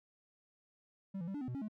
triangle tone with pitch steps, 194 / 168.3 / 194.5 / 291.2 / 255.6 / 123.5 / 276.4 / 213.5 Hz, G3 / E3 / G3 / D4 / C4 / B2 / C#4 / G#3, -18 / +36 / -13 / -15 / -40 / 0 / -5 / +48 cents, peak -36 dBFS, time 1.14-1.684 s, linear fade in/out 10 ms, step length 68 ms, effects none

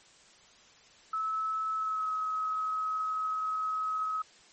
sine tone with pitch glide, 1300 to 1276.2 Hz, E6 to D#6, -24 to +44 cents, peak -29 dBFS, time 1.13-4.22 s, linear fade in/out 5 ms, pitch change -32 cents, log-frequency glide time 1.76-2.11 s, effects white hiss -58 dBFS RMS until 4.52 s + MP3 32 kbps

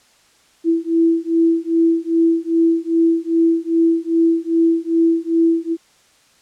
sine beating tone pair, 329.6 / 332.1 Hz, E4 / E4, 0 / +13 cents, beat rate 2.5 Hz, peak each -16 dBFS, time 0.64-5.77 s, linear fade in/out 50 ms, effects white hiss -54 dBFS RMS until 6.41 s + low-pass 8000 Hz 12 dB/octave

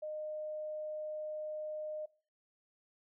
sine tone, 613 Hz, D#5, 26 cents flat, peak -38 dBFS, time 0.02-2.06 s, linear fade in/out 10 ms, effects noise-tail reverb RT60 0.4 s tail -20 dB re dry

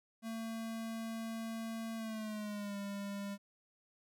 square tone with pitch glide, 225 to 200.5 Hz, A3 to G3, +39 to +39 cents, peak -40 dBFS, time 0.22-3.38 s, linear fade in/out 50 ms, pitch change -200 cents, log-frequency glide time 1.97-2.77 s, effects none

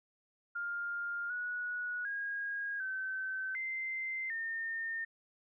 sine tone with pitch steps, 1405 / 1463 / 1635 / 1536 / 2079 / 1820 Hz, F6 / F#6 / G#6 / G6 / C7 / A#6, +10 / -20 / -28 / -36 / -12 / -42 cents, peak -35 dBFS, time 0.55-5.05 s, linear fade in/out 10 ms, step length 750 ms, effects none

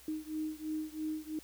sine beating tone pair, 309.4 / 312.4 Hz, D#4 / D#4, -10 / +7 cents, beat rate 3 Hz, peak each -38 / -39 dBFS, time 0.08-1.39 s, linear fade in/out 2 ms, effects added 60 Hz sine -63 dBFS peak until 1.43 s + white hiss -57 dBFS RMS until 1.43 s

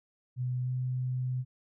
sine tone with pitch glide, 125.6 to 127.21 Hz, B2 to C3, +30 to -48 cents, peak -29 dBFS, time 0.36-1.45 s, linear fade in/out 50 ms, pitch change +22 cents, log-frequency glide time 0.63-0.69 s, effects none

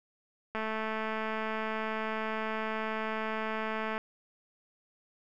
click train, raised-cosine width 0.5 ms, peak -20 dBFS, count 752, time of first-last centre 0.55-3.979 s, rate 219 Hz, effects none

